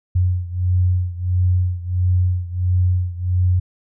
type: beating tone pair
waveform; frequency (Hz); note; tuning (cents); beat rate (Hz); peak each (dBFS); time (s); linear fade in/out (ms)
sine; 90 / 91.5; F#2 / F#2; -47 / -19; 1.5; -17 / -20; 0.15-3.6; 10
effects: none